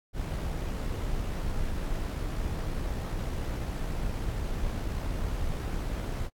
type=noise with amplitude modulation; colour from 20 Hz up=brown; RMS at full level=-30 dBFS; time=0.13-6.3 s; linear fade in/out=50 ms; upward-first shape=sine; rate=63.1 Hz; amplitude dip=30%; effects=AAC 64 kbps